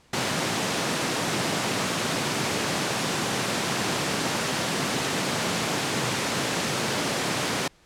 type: high-pass noise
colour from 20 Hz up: pink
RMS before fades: -26 dBFS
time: 0.13-7.68 s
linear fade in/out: 5 ms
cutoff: 130 Hz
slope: 24 dB/octave
effects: pink hiss -58 dBFS RMS until 7.85 s + low-pass 8000 Hz 12 dB/octave